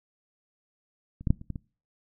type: clicks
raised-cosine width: 5 ms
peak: -29 / -14 / -8 / -30 / -21 / -23 dBFS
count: 6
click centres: 1.21 / 1.272 / 1.305 / 1.414 / 1.503 / 1.558 s
effects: noise-tail reverb RT60 0.4 s tail -24 dB re dry